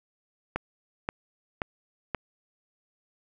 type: click train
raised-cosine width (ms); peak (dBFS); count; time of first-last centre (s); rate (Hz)
0.5; -13; 4; 0.56-2.147; 1.89
effects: none